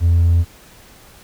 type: tone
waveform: triangle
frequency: 84.9 Hz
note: F2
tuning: 48 cents flat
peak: -7 dBFS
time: 0-0.45 s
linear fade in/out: 50 ms
effects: tanh soft clip ceiling -6 dBFS + pink hiss -45 dBFS RMS until 1.23 s